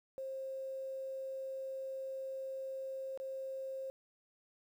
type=tone with dropouts; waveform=sine; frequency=532 Hz; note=C5; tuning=29 cents sharp; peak=-39 dBFS; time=0.18-3.9 s; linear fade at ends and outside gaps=0 ms; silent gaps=3.175-3.2 s; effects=11-bit